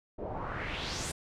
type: noise with low-pass filter sweep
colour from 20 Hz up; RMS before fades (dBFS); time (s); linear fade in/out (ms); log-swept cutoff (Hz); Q
pink; -37; 0.18-1.12; 10; 480 to 9300; 2.7
effects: none